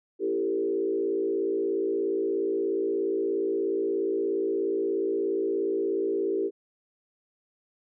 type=tone with frequency modulation; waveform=sine; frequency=392 Hz; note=G4; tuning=in tune; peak=-24 dBFS; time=0.19-6.51 s; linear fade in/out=50 ms; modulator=56.9 Hz; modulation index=1.1; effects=none